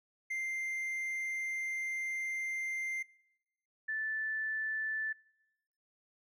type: tone pair in turn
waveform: triangle / sine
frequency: 2093 / 1755.5 Hz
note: C7 / A6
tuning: 0 / -4 cents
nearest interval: minor third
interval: 304 cents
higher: first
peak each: -32 / -33 dBFS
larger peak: first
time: 0.3-3.03 / 3.88-5.13 s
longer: first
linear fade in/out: 10 ms
effects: noise-tail reverb RT60 0.9 s tail -24 dB re dry